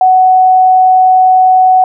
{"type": "tone", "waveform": "sine", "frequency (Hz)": 745, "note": "F#5", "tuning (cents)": 12, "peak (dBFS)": -3, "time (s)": [0.01, 1.84], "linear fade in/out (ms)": 2, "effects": []}